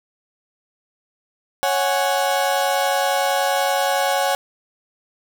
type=chord; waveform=35% pulse; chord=C# suspended fourth; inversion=none; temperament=equal; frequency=554.4 / 740 / 830.6 Hz; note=C#5 / F#5 / G#5; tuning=0 / 0 / 0 cents; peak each=-20 / -20 / -21 dBFS; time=1.63-4.35 s; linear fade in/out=0 ms; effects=none